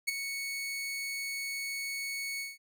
sawtooth tone with ADSR envelope, 2217 Hz, C#7, in tune, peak -22 dBFS, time 0.07-2.58 s, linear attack 16 ms, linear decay 16 ms, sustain -9 dB, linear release 180 ms, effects none

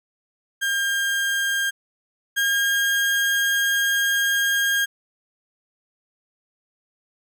35% pulse tone pair in turn, 1605 / 1619 Hz, G6 / G#6, +40 / -45 cents, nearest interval unison, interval 15 cents, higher second, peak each -19 / -17 dBFS, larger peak second, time 0.61-1.71 / 2.36-4.86 s, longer second, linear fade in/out 20 ms, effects none

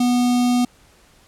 square tone with notch filter, 245.5 Hz, B3, 10 cents flat, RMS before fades -17 dBFS, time 0-0.65 s, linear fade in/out 5 ms, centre 1700 Hz, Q 0.97, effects pink hiss -53 dBFS RMS until 1.27 s + low-pass 11000 Hz 12 dB/octave

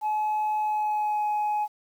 sine tone with pitch glide, 853 to 841.3 Hz, G#5 to G#5, +46 to +22 cents, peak -21 dBFS, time 0.01-1.68 s, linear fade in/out 50 ms, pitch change -24 cents, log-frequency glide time 0.59-1.26 s, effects tanh soft clip ceiling -22 dBFS + 9-bit

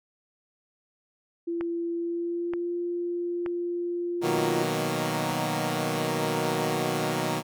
sine tone with pitch glide, 339.4 to 348.1 Hz, F4 to F4, -49 to -6 cents, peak -27 dBFS, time 1.47-4.63 s, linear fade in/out 10 ms, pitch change +43 cents, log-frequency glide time 1.95-2.76 s
click train, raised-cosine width 0.5 ms, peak -21 dBFS, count 5, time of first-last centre 1.61-5.314 s, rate 1.08 Hz
10% pulse chord, B major seventh, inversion none, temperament equal, 123.47 / 155.56 / 185 / 233.1 Hz, B2 / D#3 / F#3 / A#3, 0 / 0 / 0 / 0 cents, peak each -24 / -21 / -24 / -25 dBFS, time 4.21-7.43 s, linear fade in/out 50 ms
effects none

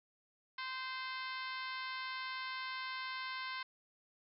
harmonic tone with a mistuned harmonic, 519 Hz, C5, 14 cents flat, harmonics 2 / 3 / 4 / 5 / 6 / 7 / 8 / 9 / 10, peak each -44 / -46 / -46 / -52 / -52 / -53 / -52 / -55 / -57 dBFS, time 0.58-3.63 s, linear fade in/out 5 ms, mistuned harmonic 9, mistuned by -42 cents, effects none

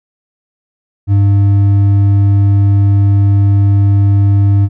triangle tone with hard clipping, 100 Hz, G2, 35 cents sharp, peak -7 dBFS, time 1.07-4.69 s, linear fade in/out 50 ms, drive 8 dB, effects none

